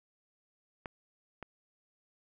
clicks, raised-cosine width 0.5 ms, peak -24 / -27 dBFS, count 2, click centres 0.858 / 1.427 s, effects none

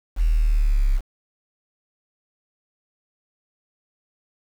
sine linear sweep, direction down, 41.02 to 33 Hz, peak -15 dBFS, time 0.16-1.01 s, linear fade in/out 50 ms, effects 7-bit

